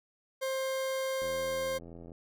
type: tone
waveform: 40% pulse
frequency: 529 Hz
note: C5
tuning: 19 cents sharp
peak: -30 dBFS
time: 0.41-1.79 s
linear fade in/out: 20 ms
type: click train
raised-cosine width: 2 ms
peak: -35 dBFS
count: 77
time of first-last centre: 1.22-2.118 s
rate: 84.6 Hz
effects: none